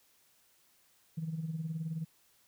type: tone with tremolo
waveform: sine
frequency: 160.9 Hz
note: E3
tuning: 42 cents flat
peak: -31 dBFS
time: 1.17-2.05 s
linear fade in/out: 10 ms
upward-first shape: sine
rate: 19 Hz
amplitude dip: 65%
effects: tanh soft clip ceiling -28 dBFS + white hiss -68 dBFS RMS until 2.47 s